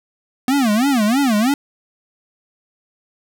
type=tone with vibrato; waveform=square; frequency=242.9 Hz; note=B3; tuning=29 cents flat; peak=-14 dBFS; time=0.48-1.54 s; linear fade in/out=2 ms; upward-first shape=sine; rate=3.1 Hz; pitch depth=280 cents each way; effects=none